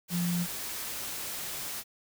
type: tone in noise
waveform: sine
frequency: 174.61 Hz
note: F3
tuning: in tune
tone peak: -27 dBFS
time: 0.1-0.47 s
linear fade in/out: 50 ms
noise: white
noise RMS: -37 dBFS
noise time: 0.08-1.84 s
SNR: +7 dB
effects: none